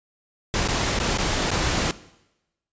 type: noise with dropouts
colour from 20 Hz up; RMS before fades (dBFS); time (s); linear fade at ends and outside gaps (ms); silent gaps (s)
pink; -23; 0.54-1.91; 0; 0.676-0.686 / 0.988-1 / 1.174-1.185 / 1.505-1.515
effects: noise-tail reverb RT60 0.9 s tail -18 dB re dry + resampled to 16000 Hz